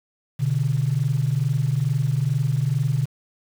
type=tone pair together; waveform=sine; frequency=124.54 / 146.83 Hz; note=B2 / D3; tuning=+15 / 0 cents; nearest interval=minor third; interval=285 cents; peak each=-21 dBFS; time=0.39-3.06 s; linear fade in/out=20 ms; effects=tanh soft clip ceiling -11 dBFS + 7-bit